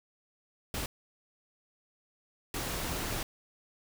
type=noise bursts at uneven times; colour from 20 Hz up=pink; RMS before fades=-35 dBFS; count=2; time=0.74-0.86 / 2.54-3.23 s; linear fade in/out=2 ms; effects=none